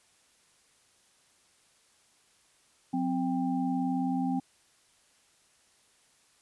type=tone cluster; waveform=sine; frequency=180.4 / 259.4 / 792 Hz; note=F#3 / C4 / G5; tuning=-44 / -15 / +18 cents; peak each=-34 / -28 / -35 dBFS; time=2.93-4.4 s; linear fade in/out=10 ms; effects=white hiss -65 dBFS RMS until 6.41 s + resampled to 24000 Hz